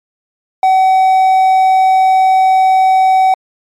triangle tone, 757 Hz, F#5, 39 cents sharp, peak -4 dBFS, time 0.63-3.34 s, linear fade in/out 2 ms, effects MP3 64 kbps

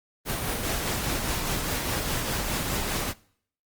pink noise with tremolo, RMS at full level -27 dBFS, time 0.25-3.14 s, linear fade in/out 50 ms, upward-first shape triangle, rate 4.9 Hz, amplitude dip 35%, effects noise-tail reverb RT60 0.6 s tail -22 dB re dry + Opus 32 kbps

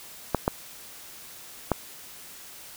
clicks, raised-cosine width 1 ms, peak -7 dBFS, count 3, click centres 0.347 / 0.479 / 1.717 s, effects white hiss -45 dBFS RMS until 2.76 s

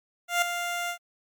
15% pulse tone with ADSR envelope, 698.5 Hz, F5, in tune, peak -13 dBFS, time 0.28-0.98 s, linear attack 140 ms, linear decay 5 ms, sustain -9 dB, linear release 84 ms, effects MP3 96 kbps

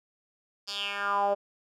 10% pulse tone with band-pass filter sweep, 201.6 Hz, G3, 49 cents sharp, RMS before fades -29 dBFS, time 0.67-1.35 s, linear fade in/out 20 ms, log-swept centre 4900 to 570 Hz, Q 4.6, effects none

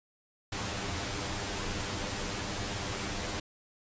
pink noise with comb filter, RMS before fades -35 dBFS, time 0.52-3.4 s, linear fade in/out 5 ms, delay 10 ms, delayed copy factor +0.7, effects resampled to 16000 Hz

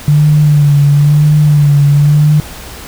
sine tone with vibrato, 146.83 Hz, D3, in tune, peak -4 dBFS, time 0.08-2.4 s, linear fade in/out 0 ms, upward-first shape sine, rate 1 Hz, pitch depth 45 cents each way, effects added 62 Hz sine -34 dBFS peak until 2.87 s + pink hiss -29 dBFS RMS until 2.87 s

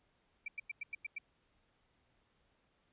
sine tone bursts, 2334 Hz, D7, 11 cents flat, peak -38 dBFS, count 7, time 0.46-1.184 s, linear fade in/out 5 ms, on 22 ms, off 95 ms, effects pink hiss -75 dBFS RMS until 2.92 s + resampled to 8000 Hz

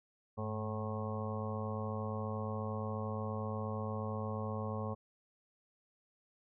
harmonic tone with a mistuned harmonic, 108.5 Hz, A2, 24 cents flat, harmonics 1 / 2 / 4 / 5 / 6 / 7 / 8 / 9 / 10, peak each -39 / -42 / -45 / -44 / -53 / -49 / -52 / -52 / -46 dBFS, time 0.37-4.95 s, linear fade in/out 20 ms, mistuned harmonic 1, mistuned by -94 cents, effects none

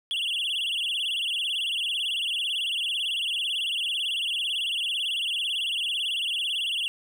triangle tone with vibrato, 3074 Hz, G7, 35 cents flat, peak -24 dBFS, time 0.11-6.88 s, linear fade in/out 0 ms, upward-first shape sine, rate 18 Hz, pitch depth 200 cents each way, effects none

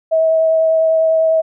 sine tone with vibrato, 644 Hz, E5, 41 cents flat, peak -10 dBFS, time 0.11-1.42 s, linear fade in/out 20 ms, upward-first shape triangle, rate 10 Hz, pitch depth 12 cents each way, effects none

